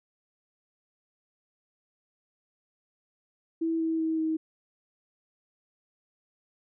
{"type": "tone with pitch steps", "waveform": "sine", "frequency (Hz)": [327.2, 324, 320.8, 317.7], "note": ["E4", "E4", "E4", "D#4"], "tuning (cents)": [-13, -30, -47, 36], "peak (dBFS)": -25, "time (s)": [3.61, 4.37], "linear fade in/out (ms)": 10, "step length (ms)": 190, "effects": []}